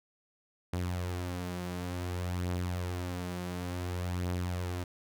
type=beating tone pair; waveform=sawtooth; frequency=88.9 / 89.46 Hz; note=F2 / F2; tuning=+31 / +42 cents; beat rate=0.56 Hz; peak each=-36 / -30 dBFS; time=0.73-4.84 s; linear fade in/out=5 ms; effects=none